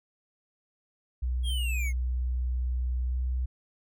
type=tone with pitch glide; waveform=sine; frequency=62.2 to 63.03 Hz; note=B1 to B1; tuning=+13 to +36 cents; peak=-26 dBFS; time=1.22-3.46 s; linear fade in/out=10 ms; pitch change=+23 cents; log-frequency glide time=3.08-3.16 s
type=linear sweep; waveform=square; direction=down; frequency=3322 to 2102 Hz; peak=-34 dBFS; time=1.43-1.93 s; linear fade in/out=50 ms
effects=none